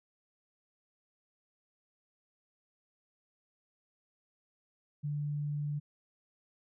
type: tone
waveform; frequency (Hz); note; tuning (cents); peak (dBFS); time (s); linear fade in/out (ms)
sine; 146.83; D3; 0; -32; 5.03-5.8; 20
effects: none